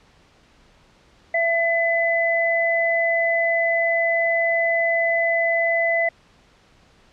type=tone pair together; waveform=sine; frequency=670.4 / 2009 Hz; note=E5 / B6; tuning=+29 / +29 cents; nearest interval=octave + perfect fifth; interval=1900 cents; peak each=-20 dBFS; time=1.34-6.09 s; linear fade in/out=5 ms; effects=pink hiss -55 dBFS RMS until 7.12 s + low-pass 5000 Hz 12 dB/octave